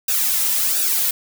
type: noise with flanger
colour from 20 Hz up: blue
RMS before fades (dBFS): -19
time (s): 0.08-1.11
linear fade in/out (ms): 5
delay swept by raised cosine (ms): 0.93 to 2.73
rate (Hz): 1.4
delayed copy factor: -0.95
effects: none